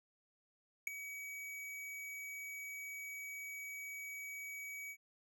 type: tone with ADSR envelope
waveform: square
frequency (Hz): 2269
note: C#7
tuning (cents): +40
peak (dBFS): -31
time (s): 0.87-4.97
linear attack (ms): 4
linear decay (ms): 6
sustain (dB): -14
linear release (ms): 66
effects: none